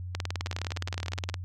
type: two click trains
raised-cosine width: 0.2 ms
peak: -14 / -19 dBFS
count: 24 / 16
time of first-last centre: 0.15-1.342 / 0.41-1.298 s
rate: 19.3 / 16.9 Hz
effects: added 90 Hz sine -34 dBFS peak until 1.44 s + MP3 96 kbps